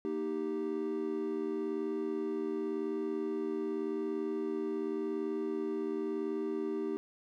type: chord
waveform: triangle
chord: Eb major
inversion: second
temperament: equal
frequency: 233.1 / 311.1 / 392 Hz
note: Bb3 / Eb4 / G4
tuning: 0 / 0 / 0 cents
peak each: -39 / -35 / -33 dBFS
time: 0.05-6.97 s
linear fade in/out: 0 ms
effects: none